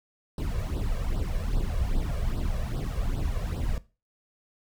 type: noise with flanger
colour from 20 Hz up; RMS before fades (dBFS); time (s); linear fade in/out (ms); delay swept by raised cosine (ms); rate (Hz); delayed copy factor
brown; -28; 0.38-3.78; 2; 0.22 to 1.82; 2.5; +0.9
effects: noise-tail reverb RT60 0.3 s tail -18 dB re dry